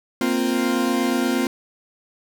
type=chord; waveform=40% pulse; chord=Bb suspended second; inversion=none; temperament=equal; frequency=233.1 / 261.6 / 349.2 Hz; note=Bb3 / C4 / F4; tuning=0 / 0 / 0 cents; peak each=-23 / -21 / -24 dBFS; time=0.21-1.47 s; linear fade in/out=2 ms; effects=none